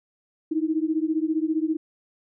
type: beating tone pair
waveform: sine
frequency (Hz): 310.1 / 325.1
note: D#4 / E4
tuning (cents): -6 / -24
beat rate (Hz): 15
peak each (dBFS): -24 / -25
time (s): 0.51-1.77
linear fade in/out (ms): 10
effects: none